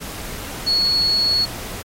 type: tone in noise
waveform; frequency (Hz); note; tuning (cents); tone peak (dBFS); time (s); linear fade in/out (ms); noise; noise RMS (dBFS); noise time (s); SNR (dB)
sine; 4366; C#8; -27; -15; 0.66-1.46; 20; pink; -32; 0-1.83; +14
effects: AAC 48 kbps